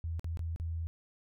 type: tone with dropouts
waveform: sine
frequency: 82.41 Hz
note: E2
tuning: in tune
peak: -33 dBFS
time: 0.04-0.87 s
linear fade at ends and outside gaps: 0 ms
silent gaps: 0.195-0.244 / 0.372-0.393 / 0.561-0.599 s
effects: none